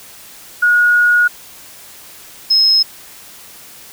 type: tone pair in turn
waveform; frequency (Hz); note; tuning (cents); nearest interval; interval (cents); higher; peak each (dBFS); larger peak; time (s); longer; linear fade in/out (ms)
sine; 1447 / 5157; F#6 / E8; -39 / -39; octave + minor seventh; 2200; second; -8; neither; 0.62-1.28 / 2.5-2.83; first; 10
effects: white hiss -38 dBFS RMS until 3.92 s